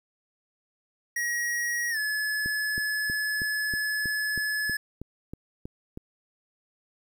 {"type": "tone with pitch glide", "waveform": "square", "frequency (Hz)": [1900, 1712.4], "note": ["A#6", "A6"], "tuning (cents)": [33, -47], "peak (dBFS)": -27, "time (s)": [1.16, 4.77], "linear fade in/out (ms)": 5, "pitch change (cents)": -180, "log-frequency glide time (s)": [1.9, 1.98]}
{"type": "click train", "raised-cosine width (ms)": 3, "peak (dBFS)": -24, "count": 12, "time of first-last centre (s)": [2.46, 5.974], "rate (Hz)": 3.13}
{"effects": ["10-bit"]}